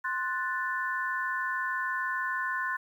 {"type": "chord", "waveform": "sine", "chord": "F# diminished", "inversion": "second", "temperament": "equal", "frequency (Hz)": [1046.5, 1480, 1760], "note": ["C6", "F#6", "A6"], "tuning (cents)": [0, 0, 0], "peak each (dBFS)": -33, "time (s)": [0.04, 2.77], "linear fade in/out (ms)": 10, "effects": ["10-bit"]}